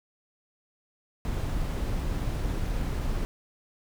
brown noise, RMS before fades -29 dBFS, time 1.25-3.25 s, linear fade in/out 0 ms, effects none

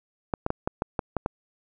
clicks, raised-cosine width 1 ms, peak -11 dBFS, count 8, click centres 0.338 / 0.464 / 0.504 / 0.675 / 0.821 / 0.992 / 1.167 / 1.261 s, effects none

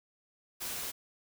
white noise, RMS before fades -38 dBFS, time 0.6-0.92 s, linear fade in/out 20 ms, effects none

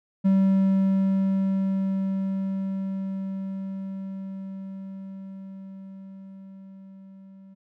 triangle tone with level ramp, 192.8 Hz, G3, 28 cents flat, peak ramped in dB -14 to -43 dBFS, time 0.24-7.55 s, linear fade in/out 20 ms, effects none

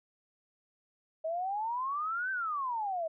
sine exponential two-way sweep, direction up then down, 628 to 1568 to 628 Hz, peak -31 dBFS, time 1.24-3.08 s, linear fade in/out 10 ms, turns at 2.31 s, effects none

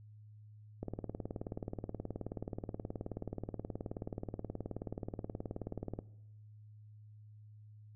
click train, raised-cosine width 2 ms, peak -26 dBFS, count 98, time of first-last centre 0.83-5.99 s, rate 18.8 Hz, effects noise-tail reverb RT60 0.9 s tail -20 dB re dry + added 106 Hz sine -53 dBFS peak until 7.95 s

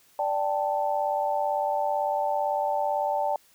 sine chord, D suspended fourth, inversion none, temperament just, 587.3 / 783.1 / 881 Hz, D5 / G5 / A5, 0 / -2 / +2 cents, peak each -28 / -28 / -28 dBFS, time 0.19-3.36 s, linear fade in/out 2 ms, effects white hiss -60 dBFS RMS until 3.54 s

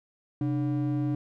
triangle ring-modulated tone, 215.1 Hz, A3, 39 cents flat, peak -20 dBFS, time 0.41-1.15 s, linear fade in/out 2 ms, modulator 84 Hz, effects none

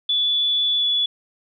sine tone with pitch glide, 3449 to 3423 Hz, A7 to A7, -35 to -48 cents, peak -17 dBFS, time 0.09-1.06 s, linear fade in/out 5 ms, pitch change -13 cents, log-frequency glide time 0.77-0.84 s, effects none

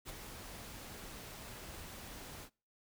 pink noise with ADSR envelope, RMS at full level -43 dBFS, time 0.05-2.5 s, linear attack 44 ms, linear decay 13 ms, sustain -6 dB, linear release 74 ms, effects noise-tail reverb RT60 0.4 s tail -26 dB re dry

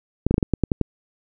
clicks, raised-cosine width 3 ms, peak -5 dBFS, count 9, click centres 0.266 / 0.31 / 0.342 / 0.381 / 0.428 / 0.537 / 0.637 / 0.718 / 0.813 s, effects none

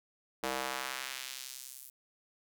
square tone with high-pass filter sweep, 65.41 Hz, C2, in tune, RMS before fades -40 dBFS, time 0.43-1.9 s, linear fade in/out 5 ms, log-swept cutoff 450 to 12000 Hz, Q 0.83, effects none

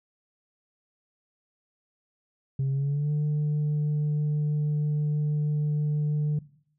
sine tone with pitch glide, 135.5 to 149.48 Hz, C#3 to D3, -39 to +31 cents, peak -21 dBFS, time 2.59-6.39 s, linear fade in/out 5 ms, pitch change +170 cents, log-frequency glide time 2.7-3.11 s, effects noise-tail reverb RT60 0.6 s tail -19 dB re dry + tanh soft clip ceiling -22 dBFS

